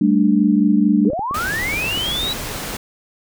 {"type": "chord", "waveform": "sine", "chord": "G suspended second", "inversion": "none", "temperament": "just", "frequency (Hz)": [196, 220.5, 294], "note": ["G3", "A3", "D4"], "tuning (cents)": [0, 4, 2], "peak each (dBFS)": -16, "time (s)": [0.01, 1.1], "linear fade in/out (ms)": 5}
{"type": "linear sweep", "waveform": "sine", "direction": "up", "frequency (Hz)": [370, 3951], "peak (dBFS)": -20, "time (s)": [1.05, 2.33], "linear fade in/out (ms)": 2}
{"type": "clicks", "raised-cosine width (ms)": 2, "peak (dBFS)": -16, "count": 9, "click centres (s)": [1.102, 1.133, 1.193, 1.311, 1.537, 1.739, 1.843, 1.976, 2.231]}
{"type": "noise", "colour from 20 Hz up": "pink", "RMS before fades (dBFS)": -27, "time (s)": [1.34, 2.77], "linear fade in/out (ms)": 5}
{"effects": []}